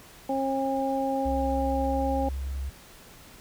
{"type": "harmonic tone", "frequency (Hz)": 269.7, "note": "C#4", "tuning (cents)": -47, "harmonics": [1, 2, 3], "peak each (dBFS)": [-29, -29, -29], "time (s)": [0.29, 2.29], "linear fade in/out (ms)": 5}
{"type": "tone with pitch glide", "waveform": "sine", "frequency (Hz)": [65.4, 67.2], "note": ["C2", "C2"], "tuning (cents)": [0, 47], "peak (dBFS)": -29, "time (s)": [1.25, 2.7], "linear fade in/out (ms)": 10, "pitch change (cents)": 47, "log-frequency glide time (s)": [1.65, 2.43]}
{"effects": ["pink hiss -50 dBFS RMS until 3.4 s"]}